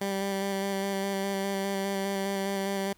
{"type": "tone with vibrato", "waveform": "15% pulse", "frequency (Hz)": 196, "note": "G3", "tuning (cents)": 0, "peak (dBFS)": -22, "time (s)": [0.01, 2.93], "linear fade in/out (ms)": 5, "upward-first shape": "square", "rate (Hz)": 4.9, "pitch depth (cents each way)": 14, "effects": ["pink hiss -63 dBFS RMS until 2.97 s"]}